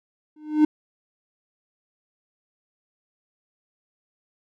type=tone with exponential growth; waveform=triangle; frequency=304.5 Hz; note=D#4; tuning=37 cents flat; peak=-8 dBFS; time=0.36-0.65 s; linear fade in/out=5 ms; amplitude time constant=61 ms; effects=none